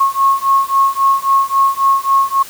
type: beating tone pair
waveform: sine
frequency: 1089 / 1092.7 Hz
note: C#6 / C#6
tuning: -31 / -25 cents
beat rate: 3.7 Hz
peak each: -13 / -13 dBFS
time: 0-2.43 s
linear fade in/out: 10 ms
effects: white hiss -34 dBFS RMS until 2.49 s